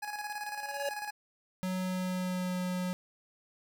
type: tone with tremolo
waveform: 25% pulse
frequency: 835 Hz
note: G#5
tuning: 9 cents sharp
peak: -31 dBFS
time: 0.02-1.11 s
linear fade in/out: 10 ms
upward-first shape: square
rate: 18 Hz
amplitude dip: 50%
type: tone with exponential growth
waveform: square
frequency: 565 Hz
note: C#5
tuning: 33 cents sharp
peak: -30 dBFS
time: 0.46-0.89 s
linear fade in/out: 2 ms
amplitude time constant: 92 ms
type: tone with pitch glide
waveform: square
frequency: 185 to 181.82 Hz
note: F#3 to F#3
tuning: 0 to -30 cents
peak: -32 dBFS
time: 1.63-2.93 s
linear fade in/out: 0 ms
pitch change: -30 cents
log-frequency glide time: 1.79-2.58 s
effects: none